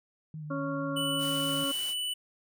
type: tone with vibrato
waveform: sine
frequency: 153.2 Hz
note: D#3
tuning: 27 cents flat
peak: -37 dBFS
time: 0.34-1.64 s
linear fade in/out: 2 ms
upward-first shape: triangle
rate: 6.4 Hz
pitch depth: 50 cents each way
type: harmonic tone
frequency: 277.6 Hz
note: C#4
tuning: 3 cents sharp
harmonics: 1 / 2 / 4 / 5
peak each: -33 / -36 / -39 / -40 dBFS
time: 0.5-1.72 s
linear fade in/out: 10 ms
type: tone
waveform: square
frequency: 2975 Hz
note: F#7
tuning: 9 cents sharp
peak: -31 dBFS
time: 0.96-2.14 s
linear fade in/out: 10 ms
type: noise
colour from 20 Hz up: white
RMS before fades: -43 dBFS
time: 1.18-1.95 s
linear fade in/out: 50 ms
effects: none